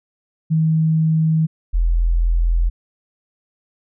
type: tone pair in turn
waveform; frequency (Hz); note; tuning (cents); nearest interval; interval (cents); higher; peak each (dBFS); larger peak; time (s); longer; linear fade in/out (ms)
sine; 159.2 / 42.17; D#3 / E1; +40 / +40; octave + major seventh; 2300; first; -13; neither; 0.5-1.47 / 1.73-2.7; neither; 20
effects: none